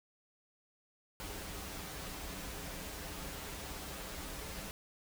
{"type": "noise with comb filter", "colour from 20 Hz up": "pink", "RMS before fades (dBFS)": -44, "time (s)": [1.2, 4.71], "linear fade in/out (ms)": 0, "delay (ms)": 8.4, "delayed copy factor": -0.6, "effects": []}